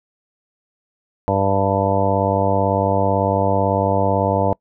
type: harmonic tone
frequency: 98 Hz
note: G2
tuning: in tune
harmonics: 1 / 2 / 3 / 4 / 5 / 6 / 7 / 9 / 10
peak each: -22 / -25 / -26 / -30 / -22 / -22 / -23 / -22 / -30 dBFS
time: 1.28-4.53 s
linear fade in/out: 0 ms
effects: noise-tail reverb RT60 0.1 s tail -24 dB re dry